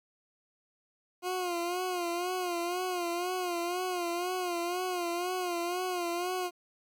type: tone with vibrato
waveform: 20% pulse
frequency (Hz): 355.2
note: F4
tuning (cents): +29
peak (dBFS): -26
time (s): 1.22-6.51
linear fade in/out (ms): 50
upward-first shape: sine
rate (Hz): 2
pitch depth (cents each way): 68
effects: 11-bit